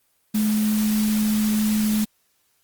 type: tone in noise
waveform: sine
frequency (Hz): 213.9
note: A3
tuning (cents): -49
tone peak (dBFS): -18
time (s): 0.34-2.05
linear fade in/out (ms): 10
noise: white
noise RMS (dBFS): -31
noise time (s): 0.34-2.05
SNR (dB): +10
effects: white hiss -66 dBFS RMS until 2.63 s + Opus 24 kbps